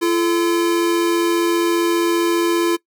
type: tone pair together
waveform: square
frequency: 340.9 / 435.9 Hz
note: F4 / A4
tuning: -42 / -16 cents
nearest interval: major third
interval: 426 cents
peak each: -16 / -25 dBFS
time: 0.01-2.77 s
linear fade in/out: 20 ms
effects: noise-tail reverb RT60 0.1 s tail -21 dB re dry